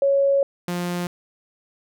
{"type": "tone pair in turn", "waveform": ["sine", "sawtooth"], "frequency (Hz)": [554.4, 176.2], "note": ["C#5", "F3"], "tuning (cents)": [0, 16], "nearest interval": "octave + minor sixth", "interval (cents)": 1984, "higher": "first", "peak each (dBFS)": [-15, -20], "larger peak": "first", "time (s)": [[0.02, 0.43], [0.68, 1.07]], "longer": "first", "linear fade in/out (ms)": 2, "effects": []}